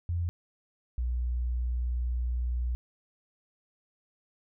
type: tone pair in turn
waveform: sine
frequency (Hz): 86 / 60.81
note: F2 / B1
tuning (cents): -26 / -26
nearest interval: tritone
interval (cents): 600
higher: first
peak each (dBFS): -27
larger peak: neither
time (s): 0.09-0.29 / 0.98-2.75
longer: second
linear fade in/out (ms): 0
effects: none